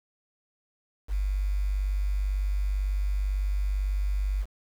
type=tone with quantisation; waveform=sine; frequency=49 Hz; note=G1; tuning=in tune; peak=-24 dBFS; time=1.08-4.46 s; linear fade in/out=50 ms; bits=8; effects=none